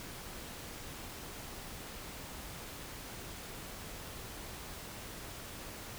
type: silence
effects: pink hiss -46 dBFS RMS until 5.98 s